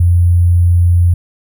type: tone with sample-and-hold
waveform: sine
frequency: 87.31 Hz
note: F2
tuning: in tune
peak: -6 dBFS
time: 0-1.14 s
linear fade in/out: 5 ms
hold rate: 11025 Hz
effects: none